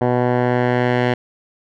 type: tone with low-pass filter sweep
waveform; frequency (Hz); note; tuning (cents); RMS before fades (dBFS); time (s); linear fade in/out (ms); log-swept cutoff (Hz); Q
10% pulse; 123.5; B2; 0; -17; 0.01-1.14; 5; 990 to 2500; 1.2
effects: none